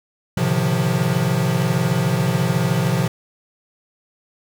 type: tone cluster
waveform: square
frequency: 109.9 / 130 / 143.6 / 157.7 / 176.4 Hz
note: A2 / C3 / D3 / D#3 / F3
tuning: -2 / -11 / -39 / +24 / +18 cents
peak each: -27 / -22 / -28 / -25 / -22 dBFS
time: 0.37-3.08 s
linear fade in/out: 5 ms
effects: none